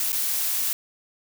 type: noise with dropouts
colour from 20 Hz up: blue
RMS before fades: -25 dBFS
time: 0-0.73 s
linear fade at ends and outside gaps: 1 ms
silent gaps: 0.12-0.128 s
effects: none